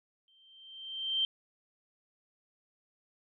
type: tone with exponential growth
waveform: sine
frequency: 3136 Hz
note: G7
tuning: in tune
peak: -25 dBFS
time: 0.28-1.25 s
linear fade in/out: 1 ms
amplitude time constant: 210 ms
effects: none